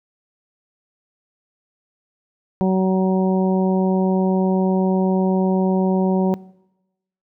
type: harmonic tone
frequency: 188 Hz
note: F#3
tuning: 28 cents sharp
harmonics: 1 / 2 / 3 / 4 / 5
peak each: -16 / -22 / -26 / -28 / -30 dBFS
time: 2.61-6.34 s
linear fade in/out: 0 ms
effects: noise-tail reverb RT60 0.9 s tail -22 dB re dry